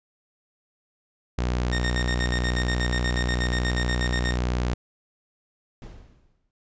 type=tone; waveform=sawtooth; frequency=61 Hz; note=B1; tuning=21 cents flat; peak=-19 dBFS; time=1.38-4.74 s; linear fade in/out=5 ms
type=tone with tremolo; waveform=sawtooth; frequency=1841 Hz; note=A#6; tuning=22 cents flat; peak=-23 dBFS; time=1.72-4.37 s; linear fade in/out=10 ms; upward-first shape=square; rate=8.3 Hz; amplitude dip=80%
type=noise with exponential decay; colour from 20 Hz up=brown; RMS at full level=-36 dBFS; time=5.82-6.51 s; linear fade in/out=1 ms; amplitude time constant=150 ms
effects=resampled to 16000 Hz